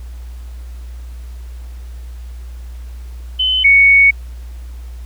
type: tone pair in turn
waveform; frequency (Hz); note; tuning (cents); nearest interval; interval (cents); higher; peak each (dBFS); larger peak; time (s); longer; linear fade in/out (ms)
sine; 3040 / 2225; F#7 / C#7; +46 / +6; perfect fourth; 540; first; -12 / -5; second; 3.39-3.64 / 3.64-4.11; second; 10
effects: added 60 Hz sine -27 dBFS peak until 5.05 s + pink hiss -48 dBFS RMS until 5.05 s